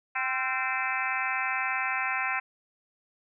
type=harmonic tone with a mistuned harmonic; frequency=259.3 Hz; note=C4; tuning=15 cents flat; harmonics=3 / 4 / 5 / 6 / 7 / 8 / 9 / 10; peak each=-35 / -35 / -35 / -35 / -35 / -35 / -35 / -35 dBFS; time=0.15-2.4 s; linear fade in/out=10 ms; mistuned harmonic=5; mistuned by=+67 cents; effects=none